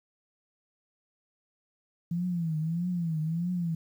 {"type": "tone with vibrato", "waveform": "sine", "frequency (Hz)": 167.2, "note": "E3", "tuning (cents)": 25, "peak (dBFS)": -27, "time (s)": [2.11, 3.75], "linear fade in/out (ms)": 5, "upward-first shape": "triangle", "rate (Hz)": 1.6, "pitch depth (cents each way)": 150, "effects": ["10-bit"]}